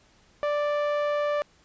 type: tone with low-pass filter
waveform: sawtooth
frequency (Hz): 587.3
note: D5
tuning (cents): 0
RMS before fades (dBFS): -26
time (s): 0.43-1.42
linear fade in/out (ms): 0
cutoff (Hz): 1900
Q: 0.55
effects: pink hiss -60 dBFS RMS until 1.64 s + resampled to 16000 Hz